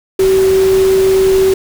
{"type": "tone in noise", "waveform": "sine", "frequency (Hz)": 381.7, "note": "G4", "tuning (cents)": -46, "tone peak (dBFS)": -7, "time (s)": [0.19, 1.54], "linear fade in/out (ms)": 5, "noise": "pink", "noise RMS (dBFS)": -23, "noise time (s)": [0.19, 1.54], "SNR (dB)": 13, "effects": []}